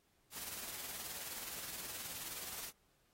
white noise with tremolo, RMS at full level -44 dBFS, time 0.31-2.72 s, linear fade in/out 50 ms, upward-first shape sine, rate 19 Hz, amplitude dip 40%, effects pink hiss -75 dBFS RMS until 3.13 s + AAC 48 kbps

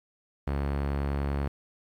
sawtooth tone, 70.3 Hz, C#2, 25 cents sharp, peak -23 dBFS, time 0.47-1.48 s, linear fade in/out 5 ms, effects low-pass 2000 Hz 12 dB/octave + 10-bit

